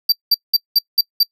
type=tone bursts; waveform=square; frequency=4677 Hz; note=D8; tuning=8 cents flat; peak=-10 dBFS; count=6; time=0.09-1.232 s; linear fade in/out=5 ms; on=32 ms; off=190 ms; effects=noise-tail reverb RT60 0.1 s tail -26 dB re dry